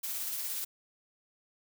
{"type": "noise with tremolo", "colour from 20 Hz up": "blue", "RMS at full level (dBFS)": -35, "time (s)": [0.03, 0.65], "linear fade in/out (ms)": 10, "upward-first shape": "sine", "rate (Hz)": 17, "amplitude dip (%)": 25, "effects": []}